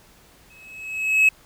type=tone with exponential growth; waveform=triangle; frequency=2574 Hz; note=E7; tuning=42 cents flat; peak=-8 dBFS; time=0.5-1.29 s; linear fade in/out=5 ms; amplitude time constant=170 ms; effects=tanh soft clip ceiling -6 dBFS + pink hiss -53 dBFS RMS until 1.45 s